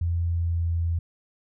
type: tone with pitch glide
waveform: sine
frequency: 85.1 to 84.12 Hz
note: F2 to E2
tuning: -44 to +36 cents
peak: -22 dBFS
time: 0.01-0.99 s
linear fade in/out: 5 ms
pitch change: -20 cents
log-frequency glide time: 0.23-0.72 s
effects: none